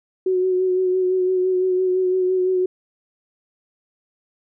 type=tone with vibrato; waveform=sine; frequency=369.8 Hz; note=F#4; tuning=1 cent flat; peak=-16 dBFS; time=0.26-2.66 s; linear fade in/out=5 ms; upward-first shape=sine; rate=5.9 Hz; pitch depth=24 cents each way; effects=none